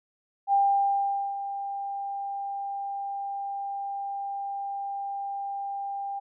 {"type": "tone with ADSR envelope", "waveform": "sine", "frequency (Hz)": 796, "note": "G5", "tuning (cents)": 26, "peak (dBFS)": -18, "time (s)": [0.47, 6.2], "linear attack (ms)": 60, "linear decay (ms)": 820, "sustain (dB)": -12, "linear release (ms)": 17, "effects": []}